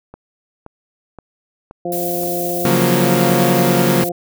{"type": "click train", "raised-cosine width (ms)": 1, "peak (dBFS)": -21, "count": 5, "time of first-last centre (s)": [0.14, 2.234], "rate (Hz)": 1.91}
{"type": "harmonic tone", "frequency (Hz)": 174.61, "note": "F3", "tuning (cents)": 0, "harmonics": [1, 2, 3, 4], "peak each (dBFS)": [-28, -23, -25, -25], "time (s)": [1.85, 4.12], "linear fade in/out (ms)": 5}
{"type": "noise", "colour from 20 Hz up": "violet", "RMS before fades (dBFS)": -25, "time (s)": [1.92, 4.09], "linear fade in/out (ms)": 2}
{"type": "chord", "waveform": "sawtooth", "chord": "Gb major seventh", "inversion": "second", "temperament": "equal", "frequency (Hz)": [138.59, 174.61, 185, 233.1], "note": ["Db3", "F3", "Gb3", "Bb3"], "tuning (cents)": [0, 0, 0, 0], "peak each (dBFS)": -15, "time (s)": [2.65, 4.04], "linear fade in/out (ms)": 2}
{"effects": []}